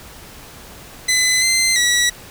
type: tone with pitch steps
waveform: 15% pulse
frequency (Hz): 2019 / 2070 / 1937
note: B6 / C7 / B6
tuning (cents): +38 / -19 / -34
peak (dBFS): -7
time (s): 1.08-2.1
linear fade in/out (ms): 10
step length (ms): 340
effects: pink hiss -39 dBFS RMS until 2.3 s